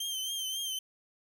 sawtooth tone with vibrato, 3136 Hz, G7, in tune, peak -30 dBFS, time 0-0.79 s, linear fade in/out 5 ms, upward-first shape triangle, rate 3.7 Hz, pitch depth 59 cents each way, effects none

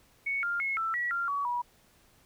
sine tone with pitch steps, 2219 / 1399 / 2176 / 1330 / 1931 / 1387 / 1131 / 968 Hz, C#7 / F6 / C#7 / E6 / B6 / F6 / C#6 / B5, +1 / +3 / -33 / +15 / -39 / -12 / +34 / -35 cents, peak -28 dBFS, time 0.26-1.62 s, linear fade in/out 10 ms, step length 170 ms, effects pink hiss -63 dBFS RMS until 2.25 s

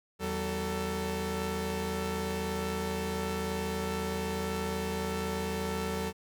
sawtooth tone cluster, 81 / 190.1 / 444.1 Hz, E2 / F#3 / A4, -30 / +47 / +16 cents, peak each -34 / -31 / -31 dBFS, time 0.19-6.13 s, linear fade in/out 50 ms, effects none

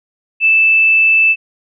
sine tone, 2637 Hz, E7, in tune, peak -7 dBFS, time 0.4-1.36 s, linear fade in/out 50 ms, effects none

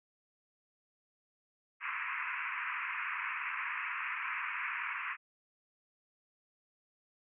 white band-pass noise, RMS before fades -38 dBFS, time 1.8-5.17 s, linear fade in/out 50 ms, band 970 to 2600 Hz, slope 96 dB/octave, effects none

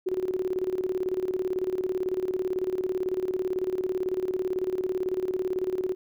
sine tone with tremolo, 370 Hz, F#4, in tune, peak -23 dBFS, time 0.06-5.95 s, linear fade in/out 10 ms, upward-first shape square, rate 18 Hz, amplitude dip 70%, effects none

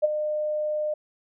sine tone with ADSR envelope, 606 Hz, D#5, 46 cents flat, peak -14 dBFS, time 0.02-0.94 s, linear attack 24 ms, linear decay 20 ms, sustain -10 dB, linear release 6 ms, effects none

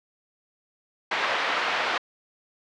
pink band-pass noise, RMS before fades -26 dBFS, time 1.11-1.98 s, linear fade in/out 5 ms, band 800 to 3000 Hz, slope 12 dB/octave, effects low-pass 5000 Hz 12 dB/octave

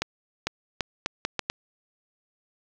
accelerating click train, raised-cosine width 0.2 ms, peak -8 dBFS, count 7, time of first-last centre 0.02-1.5 s, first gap 450 ms, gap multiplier 0.75, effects low-pass 7000 Hz 12 dB/octave + 7-bit

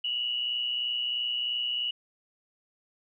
sine tone pair together, 2809 / 2932 Hz, F7 / F#7, +9 / -16 cents, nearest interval minor second, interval 75 cents, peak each -36 / -28 dBFS, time 0.04-1.91 s, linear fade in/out 5 ms, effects none

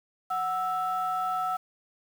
sine tone pair together, 740 / 1316.9 Hz, F#5 / E6, 0 / -2 cents, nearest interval minor seventh, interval 998 cents, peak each -28 dBFS, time 0.3-1.57 s, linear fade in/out 10 ms, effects tanh soft clip ceiling -21 dBFS + 8-bit

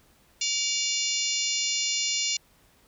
harmonic tone with a mistuned harmonic, 704 Hz, F5, 14 cents sharp, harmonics 3 / 4 / 5 / 6 / 7 / 8 / 9 / 10, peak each -36 / -32 / -34 / -33 / -34 / -32 / -37 / -31 dBFS, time 0.41-2.37 s, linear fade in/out 5 ms, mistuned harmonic 3, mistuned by +140 cents, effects pink hiss -61 dBFS RMS until 2.87 s

